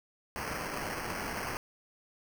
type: noise with sample-and-hold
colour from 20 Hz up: white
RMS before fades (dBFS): -37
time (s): 0.36-1.57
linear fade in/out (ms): 0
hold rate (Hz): 3675
effects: none